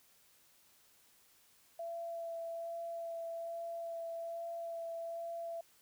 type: tone with vibrato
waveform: sine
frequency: 671 Hz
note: E5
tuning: 31 cents sharp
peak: -39 dBFS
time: 1.79-5.61 s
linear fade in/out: 5 ms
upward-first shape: sine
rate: 1.2 Hz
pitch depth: 11 cents each way
effects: white hiss -67 dBFS RMS until 5.81 s